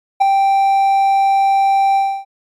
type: tone with ADSR envelope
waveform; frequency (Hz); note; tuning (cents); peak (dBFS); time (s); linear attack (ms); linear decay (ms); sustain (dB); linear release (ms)
triangle; 784; G5; 0; -3; 0.2-2.25; 19; 3; -5; 290
effects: MP3 96 kbps